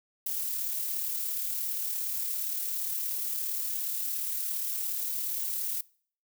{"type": "noise with amplitude modulation", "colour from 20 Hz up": "violet", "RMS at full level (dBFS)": -31, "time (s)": [0.26, 5.81], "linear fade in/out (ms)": 5, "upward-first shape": "sine", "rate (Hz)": 37.2, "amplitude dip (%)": 30, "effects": ["noise-tail reverb RT60 0.5 s tail -23 dB re dry"]}